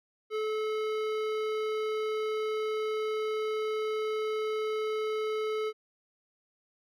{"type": "tone with hard clipping", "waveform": "sine", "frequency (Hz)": 432.4, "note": "A4", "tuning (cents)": -30, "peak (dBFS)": -31, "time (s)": [0.3, 5.73], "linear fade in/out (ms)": 50, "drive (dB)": 15, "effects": []}